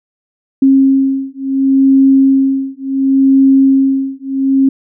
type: beating tone pair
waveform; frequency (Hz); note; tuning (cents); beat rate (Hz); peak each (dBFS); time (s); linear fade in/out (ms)
sine; 269.2 / 269.9; C4 / C#4; +49 / -46; 0.7; -10; 0.62-4.69; 5
effects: none